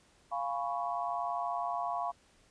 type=chord; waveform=sine; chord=C# dominant seventh; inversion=first; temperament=equal; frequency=698.5 / 830.6 / 987.8 / 1108.7 Hz; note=E#5 / G#5 / B5 / C#6; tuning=0 / 0 / 0 / 0 cents; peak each=-35 / -40 / -38 / -38 dBFS; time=0.31-2.12 s; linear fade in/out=20 ms; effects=pink hiss -65 dBFS RMS until 2.5 s + resampled to 22050 Hz